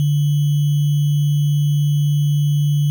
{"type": "tone with sample-and-hold", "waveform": "sine", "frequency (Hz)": 146.1, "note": "D3", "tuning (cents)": -9, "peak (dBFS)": -13, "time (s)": [0, 2.9], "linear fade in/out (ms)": 0, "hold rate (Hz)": 3150, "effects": []}